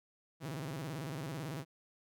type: tone with vibrato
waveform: sawtooth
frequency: 146.83 Hz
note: D3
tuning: in tune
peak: -35 dBFS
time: 0.4-1.65 s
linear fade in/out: 50 ms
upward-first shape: square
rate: 18 Hz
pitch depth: 180 cents each way
effects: none